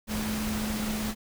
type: tone in noise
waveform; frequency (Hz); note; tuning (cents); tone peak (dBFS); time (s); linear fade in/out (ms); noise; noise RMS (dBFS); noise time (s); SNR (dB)
sine; 214.6; A3; -43; -30; 0.07-1.15; 50; pink; -34; 0.07-1.15; +1
effects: none